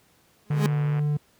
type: tone with exponential growth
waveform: 30% pulse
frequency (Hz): 207.7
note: G#3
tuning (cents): 0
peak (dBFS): -16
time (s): 0.46-0.66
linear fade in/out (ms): 0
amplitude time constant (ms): 42
type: tone with vibrato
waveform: triangle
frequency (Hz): 147.6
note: D3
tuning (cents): +9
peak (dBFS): -19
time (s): 0.5-1.17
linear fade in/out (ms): 5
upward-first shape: sine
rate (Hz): 2.3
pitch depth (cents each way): 8
type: click train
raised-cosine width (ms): 0.5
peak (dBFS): -24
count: 60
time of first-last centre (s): 0.51-0.994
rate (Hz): 122
effects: pink hiss -61 dBFS RMS until 1.39 s + high-pass 80 Hz 12 dB/octave